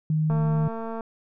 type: tone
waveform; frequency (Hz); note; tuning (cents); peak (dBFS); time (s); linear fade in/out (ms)
sine; 155.56; D#3; 0; -20; 0.1-0.68; 2
type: click train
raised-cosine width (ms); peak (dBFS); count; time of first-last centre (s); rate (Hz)
1; -21; 161; 0.3-1.008; 226
effects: none